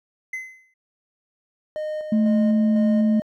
triangle tone with exponential decay, 2048 Hz, C7, 38 cents flat, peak -23 dBFS, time 0.33-0.74 s, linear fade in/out 5 ms, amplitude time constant 88 ms
triangle tone with tremolo, 614 Hz, D#5, 23 cents flat, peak -23 dBFS, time 1.76-3.22 s, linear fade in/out 0 ms, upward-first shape square, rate 2 Hz, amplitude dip 40%
sine tone, 218.3 Hz, A3, 13 cents flat, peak -15 dBFS, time 2.12-3.2 s, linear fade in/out 5 ms
effects tanh soft clip ceiling -9 dBFS

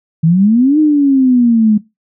sine exponential two-way sweep, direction up then down, 155.56 to 311.1 to 209 Hz, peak -6 dBFS, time 0.23-1.78 s, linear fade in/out 10 ms, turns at 0.79 s, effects noise-tail reverb RT60 0.2 s tail -19 dB re dry

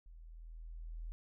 sine tone with level ramp, 40.81 Hz, E1, 17 cents flat, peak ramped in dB -52 to -40 dBFS, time 0.06-1.12 s, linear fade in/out 0 ms, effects none

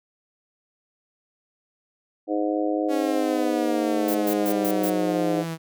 harmonic tone, 103.83 Hz, G#2, in tune, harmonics 3 / 4 / 5 / 6 / 7, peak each -24 / -31 / -28 / -31 / -31 dBFS, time 2.27-5.45 s, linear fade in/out 50 ms
sawtooth exponential sweep, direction down, 280 to 161.6 Hz, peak -24 dBFS, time 2.88-5.58 s, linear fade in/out 50 ms
violet noise bursts, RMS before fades -31 dBFS, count 5, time 4.08-4.9 s, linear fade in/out 5 ms, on 68 ms, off 120 ms
effects none

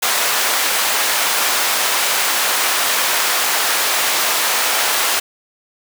pink high-pass noise, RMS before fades -17 dBFS, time 0.02-5.2 s, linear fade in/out 10 ms, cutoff 820 Hz, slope 12 dB/octave, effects none

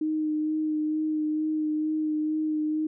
sine tone with vibrato, 308.5 Hz, D#4, 15 cents flat, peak -24 dBFS, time 0.01-2.87 s, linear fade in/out 5 ms, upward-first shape sine, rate 2.2 Hz, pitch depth 16 cents each way, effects none

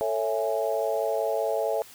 sine chord, A major seventh, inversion none, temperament equal with one note detuned, 443.6 / 554.4 / 659.3 / 830.6 Hz, A4 / C#5 / E5 / G#5, +14 / 0 / 0 / 0 cents, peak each -29 / -29 / -28 / -33 dBFS, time 0.01-1.82 s, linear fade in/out 0 ms, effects white hiss -49 dBFS RMS until 1.94 s

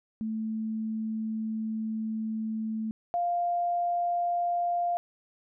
sine tone pair in turn, 220 / 698.5 Hz, A3 / F5, 0 / 0 cents, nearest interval octave + minor sixth, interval 2000 cents, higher second, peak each -29 / -25 dBFS, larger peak second, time 0.21-2.91 / 3.14-4.97 s, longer first, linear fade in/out 0 ms, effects none

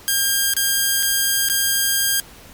5% pulse tone with dropouts, 1608 Hz, G6, 44 cents sharp, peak -5 dBFS, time 0.08-2.2 s, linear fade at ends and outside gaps 0 ms, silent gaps 0.537-0.566 / 1.027-1.03 / 1.487-1.498 s, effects pink hiss -43 dBFS RMS until 2.53 s + MP3 96 kbps

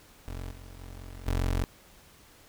25% pulse tone with level steps, 44.9 Hz, F1, 49 cents sharp, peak -32 / -41 / -38 / -22 dBFS, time 0.28-1.64 s, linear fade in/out 0 ms, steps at 0.5 / 0.8 / 1.26 s, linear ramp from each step 20 ms, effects pink hiss -56 dBFS RMS until 2.48 s

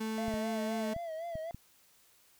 35% pulse tone, 220 Hz, A3, in tune, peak -32 dBFS, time 0-0.94 s, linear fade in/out 10 ms
triangle tone with vibrato, 659.3 Hz, E5, in tune, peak -35 dBFS, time 0.18-1.51 s, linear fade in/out 0 ms, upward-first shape sine, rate 3.9 Hz, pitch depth 78 cents each way
clicks, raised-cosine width 5 ms, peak -30 dBFS, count 5, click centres 0.282 / 0.34 / 0.964 / 1.355 / 1.546 s
effects white hiss -65 dBFS RMS until 2.39 s

